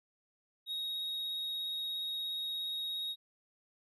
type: tone with vibrato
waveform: triangle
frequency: 3767 Hz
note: A#7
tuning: 17 cents sharp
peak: -34 dBFS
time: 0.66-3.16 s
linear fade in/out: 50 ms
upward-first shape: triangle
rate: 17 Hz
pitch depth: 12 cents each way
effects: none